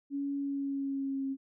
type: tone with pitch glide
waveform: sine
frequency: 280.7 to 270.4 Hz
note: C#4 to C#4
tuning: +22 to -43 cents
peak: -31 dBFS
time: 0.1-1.37 s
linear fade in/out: 50 ms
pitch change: -65 cents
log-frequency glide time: 0.37-1.26 s
effects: none